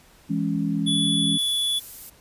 sine chord, C# minor, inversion first, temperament just, 166.31 / 207.9 / 277.2 Hz, E3 / G#3 / C#4, +16 / +2 / 0 cents, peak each -26 dBFS, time 0.29-1.38 s, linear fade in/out 20 ms
square tone, 3428 Hz, A7, 46 cents flat, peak -22 dBFS, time 0.86-1.8 s, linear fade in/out 20 ms
violet noise, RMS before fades -37 dBFS, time 1.38-2.1 s, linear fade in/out 10 ms
effects pink hiss -54 dBFS RMS until 2.2 s + resampled to 32000 Hz

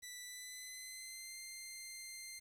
10% pulse tone with pitch glide, 1975.5 to 2093 Hz, B6 to C7, 0 to 0 cents, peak -38 dBFS, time 0.02-2.4 s, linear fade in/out 20 ms, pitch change +100 cents, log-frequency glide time 0.21-1.38 s, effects low-pass 12000 Hz 12 dB/octave + 11-bit

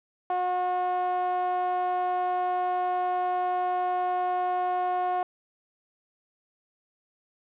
sawtooth tone with band-pass filter, 362.1 Hz, F#4, 37 cents flat, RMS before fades -27 dBFS, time 0.3-5.23 s, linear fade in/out 2 ms, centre 810 Hz, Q 6, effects resampled to 8000 Hz + 10-bit

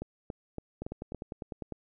two click trains, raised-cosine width 2 ms, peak -23 / -24 dBFS, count 5 / 10, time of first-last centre 0.02-1.147 / 0.82-1.723 s, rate 3.55 / 9.97 Hz, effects none

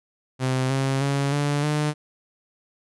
sawtooth tone with pitch steps, 130 / 134.74 / 139.65 / 144.74 / 150.02 Hz, C3 / C#3 / C#3 / D3 / D3, -11 / -49 / +13 / -25 / +37 cents, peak -17 dBFS, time 0.39-1.94 s, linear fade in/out 50 ms, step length 310 ms, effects resampled to 24000 Hz

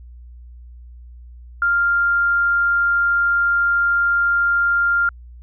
sine tone, 1396.9 Hz, F6, in tune, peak -14 dBFS, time 1.62-5.09 s, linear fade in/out 2 ms, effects added 60 Hz sine -37 dBFS peak until 5.42 s

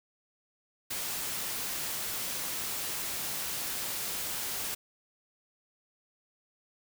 white noise, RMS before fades -35 dBFS, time 0.9-4.75 s, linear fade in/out 10 ms, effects none

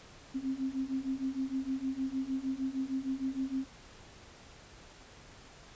sine beating tone pair, 261.6 / 268.1 Hz, C4 / C4, 0 / +42 cents, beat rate 6.5 Hz, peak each -36 / -34 dBFS, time 0.34-3.66 s, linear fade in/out 20 ms, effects pink hiss -54 dBFS RMS until 5.75 s + resampled to 16000 Hz

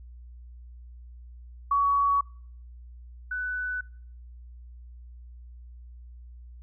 sine tone pair in turn, 1126 / 1494 Hz, C#6 / F#6, +27 / +16 cents, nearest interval perfect fourth, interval 489 cents, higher second, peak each -20 / -28 dBFS, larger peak first, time 1.71-2.21 / 3.31-3.81 s, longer neither, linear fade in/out 5 ms, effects noise-tail reverb RT60 0.6 s tail -25 dB re dry + added 60 Hz sine -43 dBFS peak until 6.62 s

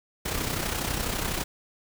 pink noise with amplitude modulation, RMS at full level -27 dBFS, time 0.25-1.44 s, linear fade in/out 10 ms, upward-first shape sine, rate 32.1 Hz, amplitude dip 55%, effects none

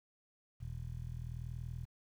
15% pulse tone with low-pass filter, 40.56 Hz, E1, 27 cents flat, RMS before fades -43 dBFS, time 0.6-1.86 s, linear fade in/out 20 ms, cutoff 120 Hz, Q 2.6, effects 11-bit

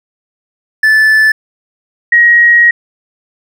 triangle / sine tone pair in turn, 1748 / 1891.6 Hz, A6 / A#6, -12 / +25 cents, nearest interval minor second, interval 137 cents, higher second, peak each -3 dBFS, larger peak neither, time 0.83-1.32 / 2.12-2.71 s, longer second, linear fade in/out 5 ms, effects none

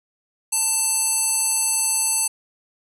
square tone with band-pass filter, 891 Hz, A5, 22 cents sharp, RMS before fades -21 dBFS, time 0.52-2.28 s, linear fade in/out 10 ms, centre 8900 Hz, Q 7.4, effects none

